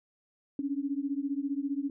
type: beating tone pair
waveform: sine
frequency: 273.7 / 288.7 Hz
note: C#4 / D4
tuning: -22 / -30 cents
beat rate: 15 Hz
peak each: -32 / -33 dBFS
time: 0.59-1.9 s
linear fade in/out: 2 ms
effects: none